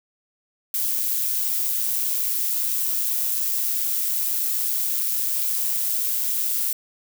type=noise with amplitude modulation; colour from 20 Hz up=violet; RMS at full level=-22 dBFS; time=0.74-6.73 s; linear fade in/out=2 ms; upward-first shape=sine; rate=121 Hz; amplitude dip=35%; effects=none